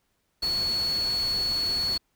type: tone in noise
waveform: sine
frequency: 4391 Hz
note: C#8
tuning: 17 cents flat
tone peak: -24 dBFS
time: 0.42-1.98 s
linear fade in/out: 10 ms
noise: pink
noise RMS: -38 dBFS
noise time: 0.42-1.98 s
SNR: +11 dB
effects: pink hiss -73 dBFS RMS until 2.15 s